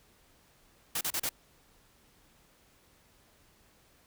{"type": "noise bursts", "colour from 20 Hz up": "white", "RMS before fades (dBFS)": -32, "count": 4, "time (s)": [0.95, 1.292], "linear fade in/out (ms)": 5, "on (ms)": 60, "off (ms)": 34, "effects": ["pink hiss -64 dBFS RMS until 4.06 s"]}